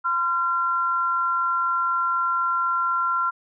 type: tone pair together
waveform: sine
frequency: 1027.8 / 1372 Hz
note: C6 / F6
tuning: -31 / -31 cents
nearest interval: perfect fourth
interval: 500 cents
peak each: -26 / -21 dBFS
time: 0.04-3.31 s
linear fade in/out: 20 ms
effects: none